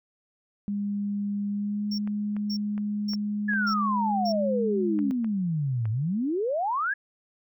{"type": "tone with pitch glide", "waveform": "sine", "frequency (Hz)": [203.2, 207.6], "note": ["G#3", "G#3"], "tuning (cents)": [-38, 0], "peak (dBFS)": -26, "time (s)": [0.68, 5.11], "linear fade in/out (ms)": 0, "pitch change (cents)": 38, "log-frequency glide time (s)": [1.5, 1.85]}
{"type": "tone bursts", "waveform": "triangle", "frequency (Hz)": 5480, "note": "F8", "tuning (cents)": -34, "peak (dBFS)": -31, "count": 5, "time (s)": [1.91, 4.325], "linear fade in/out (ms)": 10, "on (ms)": 75, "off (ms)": 510}
{"type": "clicks", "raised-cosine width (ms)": 0.5, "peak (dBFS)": -29, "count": 8, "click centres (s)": [2.075, 2.366, 2.779, 3.135, 3.535, 4.99, 5.245, 5.855]}
{"type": "exponential two-way sweep", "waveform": "sine", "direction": "down then up", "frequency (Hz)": [1727, 105.6, 1727], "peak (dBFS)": -24, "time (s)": [3.48, 6.94], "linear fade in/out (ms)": 10, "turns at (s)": 5.9}
{"effects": []}